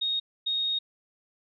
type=tone pair in turn; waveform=sine; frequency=3729 / 3729 Hz; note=A#7 / A#7; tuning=0 / 0 cents; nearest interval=unison; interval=0 cents; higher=neither; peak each=-25 dBFS; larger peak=neither; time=0.01-0.2 / 0.46-0.79 s; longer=second; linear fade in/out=10 ms; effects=none